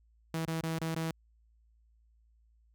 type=tone with dropouts; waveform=sawtooth; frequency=162.4 Hz; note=E3; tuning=26 cents flat; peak=-28 dBFS; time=0.34-1.11 s; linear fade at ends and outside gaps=2 ms; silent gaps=0.454-0.478 / 0.609-0.634 / 0.787-0.815 / 0.947-0.962 s; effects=added 56 Hz sine -63 dBFS peak until 2.74 s